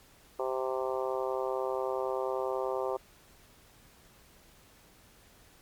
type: harmonic tone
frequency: 130.3 Hz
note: C3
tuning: 7 cents flat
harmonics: 3 / 4 / 5 / 6 / 7 / 8 / 9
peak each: -34 / -34 / -38 / -40 / -40 / -42 / -43 dBFS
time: 0.39-2.97 s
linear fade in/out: 5 ms
effects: pink hiss -59 dBFS RMS until 5.61 s + MP3 96 kbps